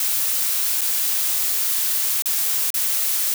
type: noise with dropouts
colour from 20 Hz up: blue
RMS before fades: -21 dBFS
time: 0-3.34 s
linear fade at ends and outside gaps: 2 ms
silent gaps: 0.81-0.815 / 2.222-2.257 / 2.704-2.741 s
effects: none